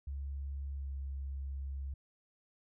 sine tone with pitch glide, 69.4 to 68.29 Hz, C#2 to C#2, +3 to -25 cents, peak -37 dBFS, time 0.07-1.94 s, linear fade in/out 5 ms, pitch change -28 cents, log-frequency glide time 0.74-0.9 s, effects none

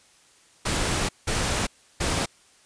pink noise bursts at uneven times, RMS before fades -25 dBFS, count 3, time 0.65-1.09 / 1.27-1.67 / 2-2.26 s, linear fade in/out 10 ms, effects white hiss -57 dBFS RMS until 2.65 s + resampled to 22050 Hz

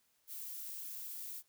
violet noise, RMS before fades -45 dBFS, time 0.27-1.43 s, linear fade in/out 50 ms, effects white hiss -75 dBFS RMS until 1.48 s

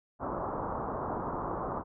white low-pass noise, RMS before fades -35 dBFS, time 0.19-1.84 s, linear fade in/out 50 ms, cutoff 1200 Hz, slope 48 dB/octave, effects none

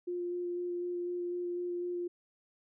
sine tone with vibrato, 352.5 Hz, F4, 16 cents sharp, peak -33 dBFS, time 0.07-2.08 s, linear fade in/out 10 ms, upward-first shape square, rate 4 Hz, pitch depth 8 cents each way, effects none

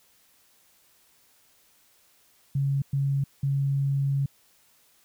sine tone bursts at uneven times, 138.59 Hz, C#3, in tune, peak -22 dBFS, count 3, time 2.55-2.82 / 2.93-3.24 / 3.43-4.26 s, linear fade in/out 5 ms, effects white hiss -62 dBFS RMS until 5.04 s

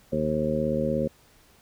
harmonic tone, 76.7 Hz, D#2, 24 cents flat, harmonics 1 / 2 / 3 / 4 / 5 / 6 / 7, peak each -38 / -31 / -28 / -36 / -33 / -34 / -27 dBFS, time 0.12-1.08 s, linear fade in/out 10 ms, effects pink hiss -58 dBFS RMS until 1.61 s

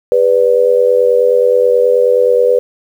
sine tone with amplitude modulation, 493.9 Hz, B4, in tune, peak -3 dBFS, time 0.12-2.59 s, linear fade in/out 0 ms, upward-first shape sine, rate 89.4 Hz, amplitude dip 85%, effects 7-bit

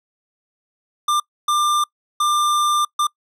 square tone bursts at uneven times, 1193 Hz, D6, 27 cents sharp, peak -16 dBFS, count 4, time 1.08-1.2 / 1.48-1.84 / 2.2-2.85 / 2.99-3.07 s, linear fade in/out 5 ms, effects noise-tail reverb RT60 0.1 s tail -26 dB re dry + low-pass 12000 Hz 12 dB/octave

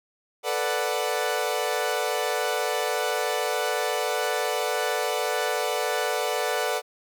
sawtooth chord, B minor seventh, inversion third, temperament equal, 440 / 493.9 / 587.3 / 740 Hz, A4 / B4 / D5 / F#5, 0 / 0 / 0 / 0 cents, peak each -26 dBFS, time 0.43-6.82 s, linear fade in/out 50 ms, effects none

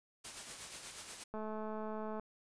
white noise with tremolo, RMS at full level -45 dBFS, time 0.24-1.24 s, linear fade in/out 10 ms, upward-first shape sine, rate 8.3 Hz, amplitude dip 45%
click train, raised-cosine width 1 ms, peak -30 dBFS, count 186, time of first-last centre 1.34-2.196 s, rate 216 Hz
effects resampled to 22050 Hz

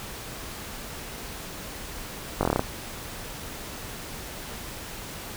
slowing click train, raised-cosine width 1 ms, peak -8 dBFS, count 8, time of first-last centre 2.41-2.594 s, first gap 20 ms, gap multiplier 1.09, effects pink hiss -38 dBFS RMS until 5.36 s

